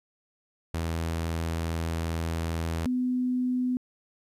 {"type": "tone pair in turn", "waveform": ["sawtooth", "sine"], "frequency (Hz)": [82.41, 251.1], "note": ["E2", "B3"], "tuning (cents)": [0, 29], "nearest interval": "octave + perfect fifth", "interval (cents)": 1929, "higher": "second", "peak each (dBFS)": -24, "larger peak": "neither", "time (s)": [[0.74, 2.86], [2.86, 3.77]], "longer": "first", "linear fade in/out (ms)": 0, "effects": ["resampled to 32000 Hz", "11-bit"]}